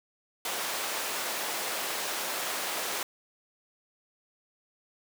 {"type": "high-pass noise", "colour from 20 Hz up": "pink", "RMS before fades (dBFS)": -33, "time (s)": [0.45, 3.03], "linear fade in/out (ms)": 2, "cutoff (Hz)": 540, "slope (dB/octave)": 12, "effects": []}